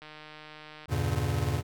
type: click train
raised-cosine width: 0.3 ms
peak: -30 dBFS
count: 129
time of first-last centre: 0.02-0.857 s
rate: 153 Hz
type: chord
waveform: square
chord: E diminished seventh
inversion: none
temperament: just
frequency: 82.41 / 98.89 / 118.67 / 142.4 Hz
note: E2 / G2 / Bb2 / Db3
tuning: 0 / +16 / +31 / +47 cents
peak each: -33 dBFS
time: 0.88-1.63 s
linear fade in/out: 50 ms
effects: none